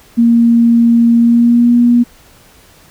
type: tone with pitch glide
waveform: sine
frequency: 233.5 to 239.9 Hz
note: A#3 to A#3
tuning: +3 to +50 cents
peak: -5 dBFS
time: 0.17-2.04 s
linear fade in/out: 20 ms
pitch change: +47 cents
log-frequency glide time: 1.17-1.75 s
effects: pink hiss -44 dBFS RMS until 2.9 s